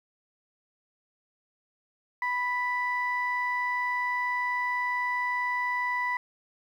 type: tone pair together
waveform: sine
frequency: 987.8 / 1975.6 Hz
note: B5 / B6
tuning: 0 / 0 cents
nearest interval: octave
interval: 1200 cents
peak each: -28 dBFS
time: 2.22-6.17 s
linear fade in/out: 2 ms
effects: tanh soft clip ceiling -20 dBFS + 10-bit